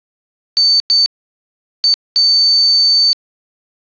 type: tone bursts at uneven times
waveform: sine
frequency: 4541 Hz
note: C#8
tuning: 41 cents sharp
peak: -7 dBFS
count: 4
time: 0.57-0.8 / 0.9-1.06 / 1.84-1.94 / 2.16-3.13 s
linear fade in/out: 0 ms
effects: resampled to 11025 Hz + 7-bit